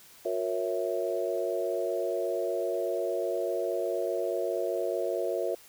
sine chord, F# dominant seventh, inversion none, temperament equal with one note detuned, 361.5 / 466.2 / 554.4 / 659.3 Hz, F#4 / A#4 / C#5 / E5, -40 / 0 / 0 / 0 cents, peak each -33 dBFS, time 0.25-5.55 s, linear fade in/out 5 ms, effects white hiss -54 dBFS RMS until 5.68 s

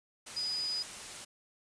sine tone in noise, 4958 Hz, D#8, 7 cents flat, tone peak -32 dBFS, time 0.36-0.83 s, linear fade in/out 10 ms, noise white, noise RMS -44 dBFS, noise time 0.26-1.25 s, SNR +9 dB, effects resampled to 22050 Hz

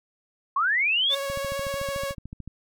sine linear sweep, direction up, 1042 to 3643 Hz, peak -20 dBFS, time 0.56-1.15 s, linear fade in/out 5 ms
sawtooth tone with vibrato, 554.4 Hz, C#5, in tune, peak -24 dBFS, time 1.09-2.15 s, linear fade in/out 50 ms, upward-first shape sine, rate 15 Hz, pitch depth 17 cents each way
click train, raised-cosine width 5 ms, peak -25 dBFS, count 17, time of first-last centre 1.3-2.476 s, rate 13.6 Hz
effects none

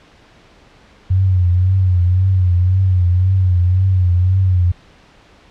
sine tone with vibrato, 91.7 Hz, F#2, 15 cents flat, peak -10 dBFS, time 1.1-4.72 s, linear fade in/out 10 ms, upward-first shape triangle, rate 1.9 Hz, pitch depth 78 cents each way, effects pink hiss -47 dBFS RMS until 5.5 s + low-pass 4000 Hz 12 dB/octave

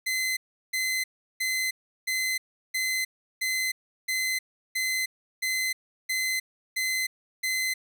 sawtooth tone bursts, 2049 Hz, C7, 37 cents flat, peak -22 dBFS, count 12, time 0.06-7.74 s, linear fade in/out 10 ms, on 310 ms, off 360 ms, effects none

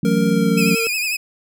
sine chord, F# minor seventh, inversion third, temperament equal, 164.81 / 185 / 220 / 277.2 Hz, E3 / F#3 / A3 / C#4, 0 / 0 / 0 / 0 cents, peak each -22 / -18 / -19 / -22 dBFS, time 0.03-0.75 s, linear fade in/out 5 ms
square tone with pitch glide, 466.9 to 456.5 Hz, A#4 to A#4, +3 to -36 cents, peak -22 dBFS, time 0.05-0.87 s, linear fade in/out 0 ms, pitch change -39 cents, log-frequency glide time 0.28-0.62 s
sawtooth tone with vibrato, 2505 Hz, D#7, 11 cents sharp, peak -16 dBFS, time 0.57-1.17 s, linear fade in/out 10 ms, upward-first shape sine, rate 11 Hz, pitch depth 70 cents each way
effects none

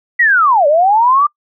sine linear two-way sweep, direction down then up, 1975.5 to 560 to 1197 Hz, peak -7 dBFS, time 0.19-1.27 s, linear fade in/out 10 ms, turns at 0.67 s, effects noise-tail reverb RT60 0.1 s tail -26 dB re dry

